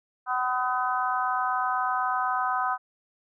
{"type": "harmonic tone", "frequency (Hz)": 252, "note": "B3", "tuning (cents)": 35, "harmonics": [3, 4, 5, 6], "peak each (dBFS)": [-29, -29, -28, -33], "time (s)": [0.26, 2.78], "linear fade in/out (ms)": 50, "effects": []}